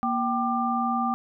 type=tone cluster; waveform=sine; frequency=235.5 / 776 / 1192 Hz; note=A#3 / G5 / D6; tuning=+18 / -18 / +25 cents; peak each=-27 dBFS; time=0.03-1.14 s; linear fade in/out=0 ms; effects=none